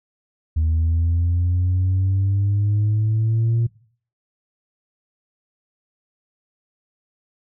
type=exponential sweep; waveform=sine; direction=up; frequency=78.6 to 117.2 Hz; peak=-14 dBFS; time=0.56-3.67 s; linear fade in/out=10 ms; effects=noise-tail reverb RT60 0.5 s tail -21 dB re dry + tanh soft clip ceiling -14 dBFS